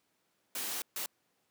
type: noise bursts at uneven times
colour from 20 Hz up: white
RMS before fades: -37 dBFS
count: 2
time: 0.55-0.82 / 0.96-1.06 s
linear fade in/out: 2 ms
effects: pink hiss -75 dBFS RMS until 1.5 s + high-pass 200 Hz 12 dB/octave